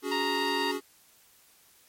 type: chord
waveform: square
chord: C# suspended fourth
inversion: none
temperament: equal with one note detuned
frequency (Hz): 283.7 / 370 / 415.3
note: C#4 / F#4 / G#4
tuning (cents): +40 / 0 / 0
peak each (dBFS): -35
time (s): 0.02-0.81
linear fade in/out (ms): 50
type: harmonic tone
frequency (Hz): 932.3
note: A#5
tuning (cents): 0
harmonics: 1 / 2 / 3 / 4 / 5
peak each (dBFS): -31 / -34 / -36 / -37 / -38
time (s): 0.11-0.72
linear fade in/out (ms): 10
effects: white hiss -60 dBFS RMS until 1.88 s + MP3 64 kbps